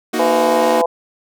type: chord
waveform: sawtooth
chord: D# minor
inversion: second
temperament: equal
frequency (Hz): 233.1 / 311.1 / 370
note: A#3 / D#4 / F#4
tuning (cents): 0 / 0 / 0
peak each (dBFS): -18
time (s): 0.13-0.82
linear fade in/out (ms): 10
type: harmonic tone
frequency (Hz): 168.1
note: E3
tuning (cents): +34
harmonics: 3 / 4 / 5 / 6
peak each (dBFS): -16 / -18 / -20 / -22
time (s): 0.19-0.86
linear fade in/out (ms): 5
effects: none